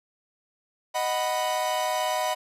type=chord; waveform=45% pulse; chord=B major; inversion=first; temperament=equal; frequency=622.3 / 740 / 987.8 Hz; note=D#5 / F#5 / B5; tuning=0 / 0 / 0 cents; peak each=-29 dBFS; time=0.94-2.35 s; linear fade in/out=20 ms; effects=resampled to 32000 Hz